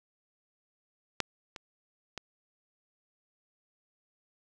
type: clicks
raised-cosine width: 0.2 ms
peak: -10 / -24 / -20 dBFS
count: 3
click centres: 1.203 / 1.562 / 2.177 s
effects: none